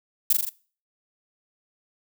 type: noise with echo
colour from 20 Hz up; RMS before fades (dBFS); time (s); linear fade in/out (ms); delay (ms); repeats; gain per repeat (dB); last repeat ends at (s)
violet; -18; 0.3-0.33; 5; 41; 4; -3; 0.494
effects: noise-tail reverb RT60 0.4 s tail -21 dB re dry